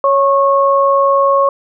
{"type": "tone pair together", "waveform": "sine", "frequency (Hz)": [554.4, 1094.8], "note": ["C#5", "C#6"], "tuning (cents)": [0, -22], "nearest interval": "octave", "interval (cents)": 1178, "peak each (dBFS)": -11, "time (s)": [0.04, 1.49], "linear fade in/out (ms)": 2, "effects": []}